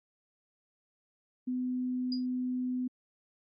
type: tone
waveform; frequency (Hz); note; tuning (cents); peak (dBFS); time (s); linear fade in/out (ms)
sine; 252; B3; +35; -30; 1.47-2.88; 10
type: tone with exponential decay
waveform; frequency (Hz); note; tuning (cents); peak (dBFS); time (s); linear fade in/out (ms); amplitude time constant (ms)
sine; 4883; D#8; -33; -33; 2.12-2.26; 2; 30
effects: AAC 64 kbps